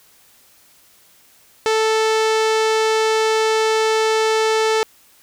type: tone with low-pass filter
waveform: sawtooth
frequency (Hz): 440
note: A4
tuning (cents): 0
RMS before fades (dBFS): -17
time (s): 1.66-4.83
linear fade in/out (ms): 0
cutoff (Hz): 6400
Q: 1
effects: white hiss -52 dBFS RMS until 5.22 s